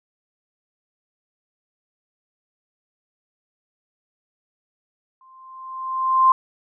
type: tone with exponential growth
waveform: sine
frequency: 1046.5 Hz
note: C6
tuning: in tune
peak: -9 dBFS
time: 5.21-6.32 s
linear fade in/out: 2 ms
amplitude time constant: 240 ms
effects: none